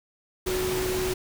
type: tone in noise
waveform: sine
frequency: 369.8 Hz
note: F#4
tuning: 1 cent flat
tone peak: -26 dBFS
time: 0.46-1.14 s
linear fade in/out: 10 ms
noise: pink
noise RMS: -31 dBFS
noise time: 0.46-1.14 s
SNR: +2 dB
effects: none